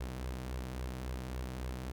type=tone with flanger; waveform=sawtooth; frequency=63.5 Hz; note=B1; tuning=49 cents sharp; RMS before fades=-40 dBFS; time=0-1.92 s; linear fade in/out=10 ms; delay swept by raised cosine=1.8 to 6.7 ms; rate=3.6 Hz; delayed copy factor=+0.5; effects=none